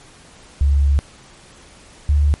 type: tone pair in turn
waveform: sine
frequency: 70.3 / 72.9 Hz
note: C#2 / D2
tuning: +25 / -12 cents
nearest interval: minor second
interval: 63 cents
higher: second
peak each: -11 dBFS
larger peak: neither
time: 0.61-0.99 / 2.09-2.34 s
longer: first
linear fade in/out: 0 ms
effects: pink hiss -45 dBFS RMS until 2.4 s + MP3 48 kbps